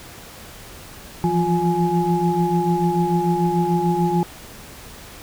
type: tone cluster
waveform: sine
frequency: 168.2 / 175 / 353 / 838 Hz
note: E3 / F3 / F4 / G#5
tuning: +35 / +4 / +19 / +15 cents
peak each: -22 dBFS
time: 1.24-4.23 s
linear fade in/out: 0 ms
effects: pink hiss -40 dBFS RMS until 5.22 s